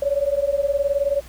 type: beating tone pair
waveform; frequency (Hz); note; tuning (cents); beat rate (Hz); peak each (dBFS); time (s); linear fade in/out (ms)
sine; 554.4 / 573.4; C#5 / D5; 0 / -42; 19; -21; 0.02-1.21; 5
effects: added 60 Hz sine -40 dBFS peak until 1.28 s + pink hiss -46 dBFS RMS until 1.28 s